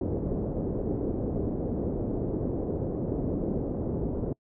white low-pass noise, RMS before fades -30 dBFS, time 0.01-4.33 s, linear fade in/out 2 ms, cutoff 450 Hz, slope 24 dB/octave, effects noise-tail reverb RT60 0.1 s tail -25 dB re dry

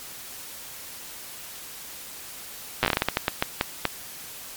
slowing click train, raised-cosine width 0.3 ms, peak -4 dBFS, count 15, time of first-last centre 2.83-3.853 s, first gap 8 ms, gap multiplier 1.3, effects white hiss -40 dBFS RMS until 4.56 s + MP3 96 kbps

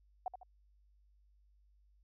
sine tone with echo, 740 Hz, F#5, in tune, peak -34 dBFS, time 0.26-0.28 s, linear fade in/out 2 ms, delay 76 ms, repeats 2, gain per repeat -8 dB, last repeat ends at 0.432 s, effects added 50 Hz sine -65 dBFS peak until 2.03 s

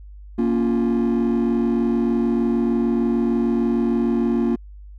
triangle chord, Bb minor, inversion none, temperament just, 233.1 / 279.7 / 349.6 Hz, Bb3 / Db4 / F4, 0 / +16 / +2 cents, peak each -16 / -21 / -20 dBFS, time 0.38-4.56 s, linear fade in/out 10 ms, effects tanh soft clip ceiling -11 dBFS + added 50 Hz sine -37 dBFS peak until 4.98 s

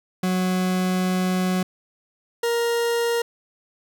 40% pulse tone pair in turn, 184.2 / 469 Hz, F#3 / A#4, -7 / +11 cents, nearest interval octave + major third, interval 1618 cents, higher second, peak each -19 dBFS, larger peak neither, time 0.23-1.63 / 2.43-3.22 s, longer first, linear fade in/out 5 ms, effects none

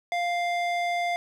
square tone with band-pass filter, 698.5 Hz, F5, in tune, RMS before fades -27 dBFS, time 0.12-1.16 s, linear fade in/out 0 ms, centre 1500 Hz, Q 0.92, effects none

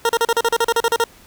20% pulse tone bursts, 463.6 Hz, A#4, 10 cents flat, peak -9 dBFS, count 13, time 0.05-1.04 s, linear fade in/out 2 ms, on 42 ms, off 37 ms, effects pink hiss -47 dBFS RMS until 1.26 s

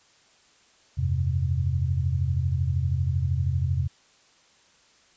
sine chord, F suspended second, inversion none, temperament equal with one note detuned, 85.26 / 98 / 130.81 Hz, F2 / G2 / C3, -41 / 0 / 0 cents, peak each -25 / -29 / -26 dBFS, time 0.97-3.88 s, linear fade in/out 20 ms, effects white hiss -59 dBFS RMS until 5.16 s + resampled to 16000 Hz

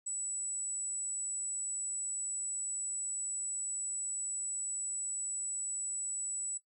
sine tone, 7902 Hz, B8, in tune, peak -34 dBFS, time 0.06-6.58 s, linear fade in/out 10 ms, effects noise-tail reverb RT60 0.1 s tail -18 dB re dry

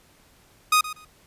sawtooth tone with echo, 1244.5 Hz, D#6, in tune, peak -12 dBFS, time 0.72-0.81 s, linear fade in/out 5 ms, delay 120 ms, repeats 2, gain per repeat -15 dB, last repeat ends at 1.05 s, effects pink hiss -57 dBFS RMS until 1.26 s + resampled to 32000 Hz

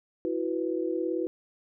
sine chord, E suspended second, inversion none, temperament equal with one note detuned, 329.6 / 367.7 / 493.9 Hz, E4 / F#4 / B4, 0 / -11 / 0 cents, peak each -30 / -31 / -33 dBFS, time 0.25-1.27 s, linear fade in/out 0 ms, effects none

